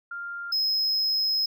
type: tone pair in turn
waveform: sine / triangle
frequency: 1396.9 / 5124 Hz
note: F6 / E8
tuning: 0 / -50 cents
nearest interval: octave + major seventh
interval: 2250 cents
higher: second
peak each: -32 / -21 dBFS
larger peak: second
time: 0.11-0.52 / 0.52-1.46 s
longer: second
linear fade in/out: 5 ms
effects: none